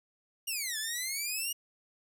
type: exponential two-way sweep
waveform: 10% pulse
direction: down then up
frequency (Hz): 2892 to 1700 to 2892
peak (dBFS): -24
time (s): 0.47-1.53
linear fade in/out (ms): 10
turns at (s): 0.78
effects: none